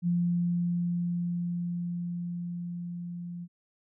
sine tone with level ramp, 174 Hz, F3, 6 cents flat, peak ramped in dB -23 to -36 dBFS, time 0.02-3.48 s, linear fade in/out 50 ms, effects none

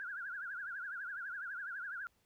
sine tone with vibrato, 1516 Hz, F#6, 42 cents sharp, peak -40 dBFS, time 0-2.07 s, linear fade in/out 0 ms, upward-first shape triangle, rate 12 Hz, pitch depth 190 cents each way, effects pink hiss -75 dBFS RMS until 2.25 s

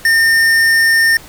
sine tone with tanh clipping, 1815 Hz, A#6, 47 cents flat, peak -10 dBFS, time 0.05-1.17 s, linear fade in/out 2 ms, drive 16 dB, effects pink hiss -37 dBFS RMS until 1.28 s

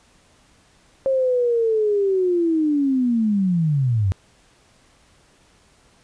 sine linear sweep, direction down, 540 to 89.9 Hz, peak -16 dBFS, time 1.06-4.12 s, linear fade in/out 0 ms, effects pink hiss -56 dBFS RMS until 6.03 s + resampled to 22050 Hz

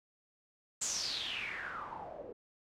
white noise with low-pass filter sweep, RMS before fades -40 dBFS, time 0.81-2.33 s, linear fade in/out 10 ms, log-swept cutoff 7600 to 460 Hz, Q 7, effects none

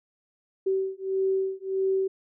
sine beating tone pair, 382.6 / 384.2 Hz, G4 / G4, -42 / -35 cents, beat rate 1.6 Hz, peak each -27 dBFS, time 0.66-2.08 s, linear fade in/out 10 ms, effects none

